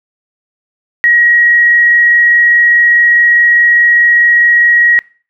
sine tone with frequency modulation, 1900 Hz, A#6, 33 cents sharp, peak -5 dBFS, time 1.04-4.99 s, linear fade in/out 0 ms, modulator 24.8 Hz, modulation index 0.41, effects noise-tail reverb RT60 0.4 s tail -23 dB re dry

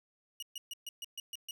sawtooth tone bursts, 2884 Hz, F#7, 45 cents flat, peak -36 dBFS, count 8, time 0.4-1.51 s, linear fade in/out 2 ms, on 25 ms, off 130 ms, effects none

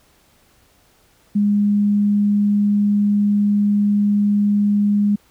sine tone, 205.2 Hz, G#3, 21 cents flat, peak -13 dBFS, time 1.35-5.16 s, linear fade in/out 10 ms, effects pink hiss -56 dBFS RMS until 5.3 s

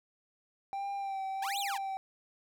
triangle tone with vibrato, 784 Hz, G5, in tune, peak -32 dBFS, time 0.73-1.97 s, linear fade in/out 0 ms, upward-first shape sine, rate 1.4 Hz, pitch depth 31 cents each way
sawtooth exponential two-way sweep, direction up then down, 756 to 4254 to 756 Hz, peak -32 dBFS, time 1.42-1.78 s, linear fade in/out 5 ms, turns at 1.59 s
effects none

